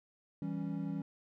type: chord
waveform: triangle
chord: C# diminished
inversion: first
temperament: equal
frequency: 164.81 / 196 / 277.2 Hz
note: E3 / G3 / C#4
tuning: 0 / 0 / 0 cents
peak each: -37 / -38 / -38 dBFS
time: 0.42-1.02 s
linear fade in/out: 2 ms
effects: none